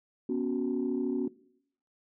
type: chord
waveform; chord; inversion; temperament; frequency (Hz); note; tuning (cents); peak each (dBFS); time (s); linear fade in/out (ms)
sine; B suspended second; none; equal with one note detuned; 243.8 / 277.2 / 370; B3 / C#4 / F#4; -22 / 0 / 0; -31; 0.29-1.28; 5
effects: noise-tail reverb RT60 0.7 s tail -20 dB re dry + tanh soft clip ceiling -21 dBFS